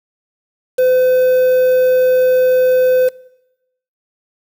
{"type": "tone with quantisation", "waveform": "triangle", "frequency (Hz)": 509, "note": "C5", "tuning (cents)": -48, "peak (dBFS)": -7, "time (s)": [0.78, 3.09], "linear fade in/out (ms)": 10, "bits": 5, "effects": ["noise-tail reverb RT60 0.9 s tail -22 dB re dry"]}